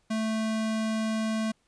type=tone; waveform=square; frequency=220 Hz; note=A3; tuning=in tune; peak=-27 dBFS; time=0.1-1.52 s; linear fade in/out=10 ms; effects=pink hiss -70 dBFS RMS until 1.67 s + resampled to 22050 Hz